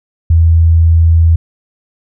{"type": "tone", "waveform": "sine", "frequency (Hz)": 82.41, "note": "E2", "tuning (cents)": 0, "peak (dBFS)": -4, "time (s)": [0.3, 1.36], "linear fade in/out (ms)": 5, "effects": []}